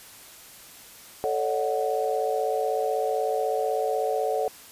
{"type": "chord", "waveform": "sine", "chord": "D# half-diminished seventh", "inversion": "second", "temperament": "equal with one note detuned", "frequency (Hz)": [440, 554.4, 610.5, 740], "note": ["A4", "C#5", "D#5", "F#5"], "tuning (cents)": [0, 0, -33, 0], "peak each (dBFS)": [-27, -29, -32, -28], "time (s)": [1.24, 4.48], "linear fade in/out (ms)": 0, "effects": ["white hiss -47 dBFS RMS until 4.71 s", "resampled to 32000 Hz"]}